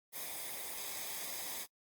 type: noise with comb filter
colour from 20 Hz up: white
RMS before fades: -42 dBFS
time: 0.12-1.67 s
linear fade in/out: 50 ms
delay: 0.7 ms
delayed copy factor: -0.6
effects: noise-tail reverb RT60 0.1 s tail -25 dB re dry + Opus 32 kbps